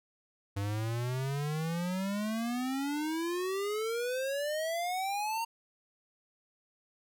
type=exponential sweep; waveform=square; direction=up; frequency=98 to 928 Hz; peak=-32 dBFS; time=0.56-5.45 s; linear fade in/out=10 ms; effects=none